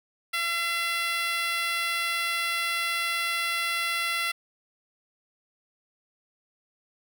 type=tone with high-pass filter; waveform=10% pulse; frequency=679 Hz; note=F5; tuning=49 cents flat; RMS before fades=-28 dBFS; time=0.33-4.32 s; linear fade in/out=10 ms; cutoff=1600 Hz; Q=1.5; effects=none